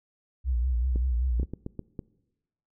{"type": "tone with vibrato", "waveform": "sine", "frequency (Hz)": 61.6, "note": "B1", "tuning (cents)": -4, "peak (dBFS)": -23, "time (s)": [0.44, 1.46], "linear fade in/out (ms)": 50, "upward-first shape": "sine", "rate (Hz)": 5.2, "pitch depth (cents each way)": 97}
{"type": "clicks", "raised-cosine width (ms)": 3, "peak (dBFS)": -21, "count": 7, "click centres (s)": [0.959, 1.398, 1.431, 1.536, 1.664, 1.793, 1.992]}
{"effects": ["noise-tail reverb RT60 1.0 s tail -22 dB re dry"]}